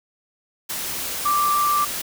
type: tone in noise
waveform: sine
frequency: 1174.7 Hz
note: D6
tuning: in tune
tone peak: -17 dBFS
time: 1.25-1.85 s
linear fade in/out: 10 ms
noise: white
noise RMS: -28 dBFS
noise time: 0.69-2.02 s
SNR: +8 dB
effects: none